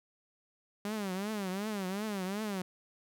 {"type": "tone with vibrato", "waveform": "sawtooth", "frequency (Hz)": 200, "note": "G3", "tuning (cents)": 35, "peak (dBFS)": -30, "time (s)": [0.85, 2.62], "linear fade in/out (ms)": 2, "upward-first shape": "triangle", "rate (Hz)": 2.7, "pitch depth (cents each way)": 180, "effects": []}